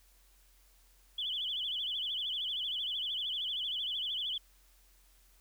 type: tone with vibrato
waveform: sine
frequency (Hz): 3204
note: G7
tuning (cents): +37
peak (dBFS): -33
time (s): 1.18-4.38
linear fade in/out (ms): 5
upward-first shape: sine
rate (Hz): 13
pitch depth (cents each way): 150
effects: added 44 Hz sine -63 dBFS peak until 5.4 s + white hiss -67 dBFS RMS until 5.4 s